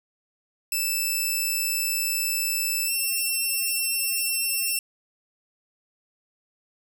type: tone with pitch glide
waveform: 5% pulse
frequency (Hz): 2637 to 2702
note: E7 to E7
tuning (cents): 0 to +42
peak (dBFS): -15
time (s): 0.72-4.79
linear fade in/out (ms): 2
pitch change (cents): +42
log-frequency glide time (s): 2.86-2.91
effects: none